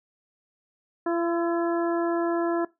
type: harmonic tone with a mistuned harmonic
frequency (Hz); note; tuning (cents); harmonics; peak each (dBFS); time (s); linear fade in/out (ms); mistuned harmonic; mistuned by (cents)
339.5; F4; -49; 1 / 2 / 3 / 4 / 5; -24 / -30 / -34 / -36 / -38; 1.06-2.65; 5; 4; -28
effects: noise-tail reverb RT60 0.2 s tail -20 dB re dry